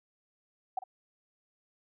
sine tone with echo, 757 Hz, F#5, 39 cents sharp, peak -28 dBFS, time 0.77-0.79 s, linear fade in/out 5 ms, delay 49 ms, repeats 1, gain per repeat -14 dB, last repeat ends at 0.839 s, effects none

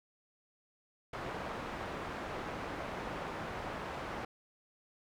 white low-pass noise, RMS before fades -41 dBFS, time 1.13-4.25 s, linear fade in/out 5 ms, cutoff 1200 Hz, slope 12 dB/octave, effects none

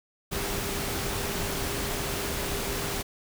sine tone in noise, 400 Hz, G4, 35 cents sharp, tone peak -38 dBFS, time 0.31-3.03 s, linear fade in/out 20 ms, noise pink, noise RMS -31 dBFS, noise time 0.31-3.03 s, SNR -10 dB, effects none

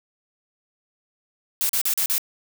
blue noise bursts, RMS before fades -22 dBFS, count 5, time 1.61-2.181 s, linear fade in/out 0 ms, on 83 ms, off 39 ms, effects none

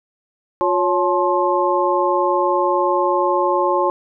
sine tone cluster, 357.5 / 555 / 868 / 1059 Hz, F4 / C#5 / A5 / C6, +41 / +2 / -24 / +21 cents, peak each -20 dBFS, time 0.61-3.9 s, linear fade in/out 0 ms, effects none

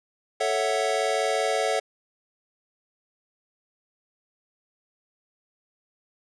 square chord, F# minor seventh, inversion first, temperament equal, 440 / 554.4 / 659.3 / 740 Hz, A4 / C#5 / E5 / F#5, 0 / 0 / 0 / 0 cents, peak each -29 dBFS, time 0.4-1.8 s, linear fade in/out 10 ms, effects resampled to 22050 Hz

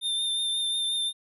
square tone with vibrato, 3600 Hz, A7, 39 cents sharp, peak -26 dBFS, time 0.01-1.13 s, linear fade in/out 50 ms, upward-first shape triangle, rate 5.6 Hz, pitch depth 24 cents each way, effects resampled to 32000 Hz

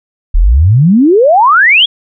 sine exponential sweep, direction up, 34.65 to 3410 Hz, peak -3 dBFS, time 0.34-1.86 s, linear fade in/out 10 ms, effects none

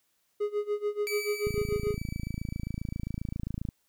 triangle tone with tremolo, 415.3 Hz, G#4, in tune, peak -23 dBFS, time 0.4-1.97 s, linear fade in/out 10 ms, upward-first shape sine, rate 6.9 Hz, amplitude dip 90%
sawtooth tone with exponential decay, 2302 Hz, D7, 35 cents flat, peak -28 dBFS, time 1.07-3.37 s, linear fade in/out 0 ms, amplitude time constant 500 ms
click train, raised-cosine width 5 ms, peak -21 dBFS, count 62, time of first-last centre 1.47-3.688 s, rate 27.5 Hz
effects white hiss -73 dBFS RMS until 3.88 s

